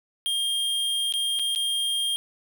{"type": "tone with dropouts", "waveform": "square", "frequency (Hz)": 3215, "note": "G7", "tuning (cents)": 43, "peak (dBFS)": -24, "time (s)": [0.26, 2.16], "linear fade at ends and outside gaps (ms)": 0, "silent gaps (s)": [[1.124, 1.138], [1.39, 1.395], [1.55, 1.559]], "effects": []}